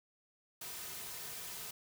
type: noise with comb filter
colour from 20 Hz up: white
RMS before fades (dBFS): -45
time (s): 0.61-1.71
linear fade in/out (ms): 5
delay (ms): 3.6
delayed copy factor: -0.5
effects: none